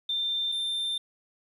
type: tone pair in turn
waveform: sine / triangle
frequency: 3584 / 3584 Hz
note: A7 / A7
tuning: +31 / +31 cents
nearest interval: unison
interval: 0 cents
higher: neither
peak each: -26 dBFS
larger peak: neither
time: 0.09-0.52 / 0.52-0.98 s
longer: second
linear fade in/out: 5 ms
effects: resampled to 32000 Hz + 10-bit